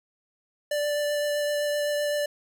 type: tone with vibrato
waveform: square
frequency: 587.3 Hz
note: D5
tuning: in tune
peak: -25 dBFS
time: 0.71-2.26 s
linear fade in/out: 5 ms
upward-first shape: triangle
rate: 7.8 Hz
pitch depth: 12 cents each way
effects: none